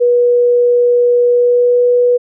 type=tone with pitch glide; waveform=sine; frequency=485.1 to 489 Hz; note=B4 to B4; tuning=-31 to -17 cents; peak=-7 dBFS; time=0-2.18 s; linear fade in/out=20 ms; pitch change=+14 cents; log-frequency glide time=1.27-1.83 s; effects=none